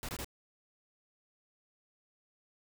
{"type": "noise bursts", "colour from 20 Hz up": "pink", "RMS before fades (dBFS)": -40, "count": 3, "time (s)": [0.03, 0.245], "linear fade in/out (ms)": 0, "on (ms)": 57, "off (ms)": 22, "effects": []}